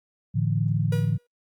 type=chord; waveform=sine; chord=A suspended fourth; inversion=none; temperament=equal with one note detuned; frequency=110 / 146.83 / 168.28 Hz; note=A2 / D3 / E3; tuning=0 / 0 / +36 cents; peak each=-24 / -25 / -27 dBFS; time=0.34-1.18 s; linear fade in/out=20 ms
type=tone with exponential decay; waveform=45% pulse; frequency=482.1 Hz; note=B4; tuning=42 cents flat; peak=-28 dBFS; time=0.92-1.27 s; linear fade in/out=5 ms; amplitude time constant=74 ms
effects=Opus 48 kbps